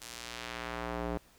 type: tone with band-pass filter sweep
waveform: square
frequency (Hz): 59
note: A#1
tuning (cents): +22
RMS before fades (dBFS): -39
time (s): 0.01-1.18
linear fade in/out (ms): 5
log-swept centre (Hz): 8400 to 480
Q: 0.72
effects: pink hiss -62 dBFS RMS until 1.38 s